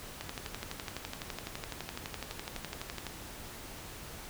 click train, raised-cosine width 0.2 ms, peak -20 dBFS, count 35, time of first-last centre 0.21-3.067 s, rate 11.9 Hz, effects pink hiss -46 dBFS RMS until 4.29 s

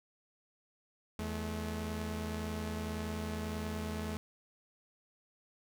sawtooth tone pair together, 81.8 / 215.1 Hz, E2 / A3, -13 / -39 cents, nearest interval octave + perfect fourth, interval 1674 cents, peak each -35 / -35 dBFS, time 1.19-4.17 s, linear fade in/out 0 ms, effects none

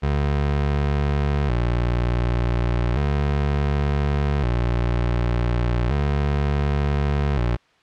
25% pulse tone with vibrato, 65.41 Hz, C2, in tune, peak -15 dBFS, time 0.02-7.57 s, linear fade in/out 20 ms, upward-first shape square, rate 0.34 Hz, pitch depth 160 cents each way, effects white hiss -58 dBFS RMS until 7.82 s + low-pass 3000 Hz 12 dB/octave

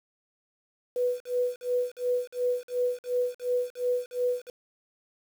sine tone with tremolo, 493.9 Hz, B4, in tune, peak -22 dBFS, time 0.96-4.5 s, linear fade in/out 2 ms, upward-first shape sine, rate 2.8 Hz, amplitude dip 100%, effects 8-bit

